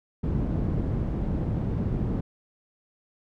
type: low-pass noise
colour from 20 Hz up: white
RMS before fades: -27 dBFS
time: 0.23-2.21 s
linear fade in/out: 10 ms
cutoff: 180 Hz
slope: 12 dB/octave
effects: none